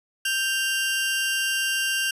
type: tone pair together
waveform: sawtooth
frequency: 1568.1 / 2794 Hz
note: G6 / F7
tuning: 0 / 0 cents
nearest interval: minor seventh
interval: 1000 cents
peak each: -22 dBFS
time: 0.25-2.11 s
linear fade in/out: 5 ms
effects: resampled to 32000 Hz